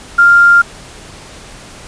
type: tone with quantisation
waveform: sine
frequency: 1396.9 Hz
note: F6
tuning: in tune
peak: -3 dBFS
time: 0.18-0.62 s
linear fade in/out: 10 ms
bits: 5
effects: pink hiss -34 dBFS RMS until 1.87 s + resampled to 22050 Hz